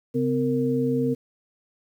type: tone cluster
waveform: sine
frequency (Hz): 135.3 / 254.4 / 461.6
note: C#3 / C4 / A#4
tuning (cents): -42 / -48 / -17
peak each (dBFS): -28 / -23 / -25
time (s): 0.14-1.15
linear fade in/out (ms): 20
effects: 9-bit